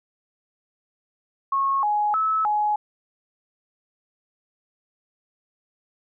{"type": "tone with pitch steps", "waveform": "sine", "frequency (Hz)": [1093, 836, 1300, 840], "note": ["C#6", "G#5", "E6", "G#5"], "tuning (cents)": [-25, 11, -24, 19], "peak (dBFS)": -19, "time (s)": [1.52, 2.76], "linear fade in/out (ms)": 5, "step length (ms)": 310, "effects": []}